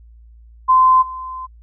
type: tone with level steps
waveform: sine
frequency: 1032 Hz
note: C6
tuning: 24 cents flat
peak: -8 / -26 dBFS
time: 0.68-1.47 s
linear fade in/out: 20 ms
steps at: 1.01 s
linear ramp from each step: 20 ms
effects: added 57 Hz sine -41 dBFS peak until 1.62 s

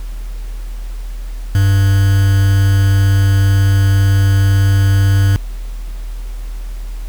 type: tone with quantisation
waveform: triangle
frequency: 98 Hz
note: G2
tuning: in tune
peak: -6 dBFS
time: 1.55-5.36 s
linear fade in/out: 0 ms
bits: 4
effects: added 40 Hz sine -21 dBFS peak until 7.08 s + pink hiss -42 dBFS RMS until 7.08 s

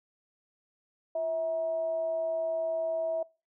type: tone with frequency modulation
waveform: sine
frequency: 650 Hz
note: E5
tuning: 24 cents flat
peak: -28 dBFS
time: 1.15-3.23 s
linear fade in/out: 5 ms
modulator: 300 Hz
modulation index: 0.21
effects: noise-tail reverb RT60 0.3 s tail -23 dB re dry

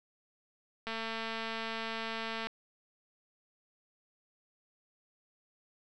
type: click train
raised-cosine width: 0.3 ms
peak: -22 dBFS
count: 361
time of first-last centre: 0.87-2.47 s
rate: 225 Hz
effects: none

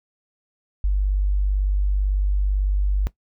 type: tone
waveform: sine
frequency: 49 Hz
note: G1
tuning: in tune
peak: -17 dBFS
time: 0.84-3.07 s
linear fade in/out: 0 ms
effects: noise-tail reverb RT60 0.1 s tail -17 dB re dry

